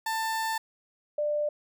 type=tone pair in turn; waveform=30% pulse / sine; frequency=890 / 594 Hz; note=A5 / D5; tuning=+20 / +20 cents; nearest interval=perfect fifth; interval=700 cents; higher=first; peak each=-25 dBFS; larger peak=neither; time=0.06-0.58 / 1.18-1.49 s; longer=first; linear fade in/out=5 ms; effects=none